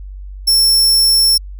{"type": "tone", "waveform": "sawtooth", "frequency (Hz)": 5400, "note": "E8", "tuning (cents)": 41, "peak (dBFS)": -6, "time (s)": [0.47, 1.38], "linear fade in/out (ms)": 10, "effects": ["added 48 Hz sine -27 dBFS peak until 1.59 s"]}